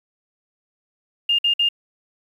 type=tone bursts; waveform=sine; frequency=2819 Hz; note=F7; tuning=16 cents sharp; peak=-15 dBFS; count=3; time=1.29-1.689 s; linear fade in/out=5 ms; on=97 ms; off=54 ms; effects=8-bit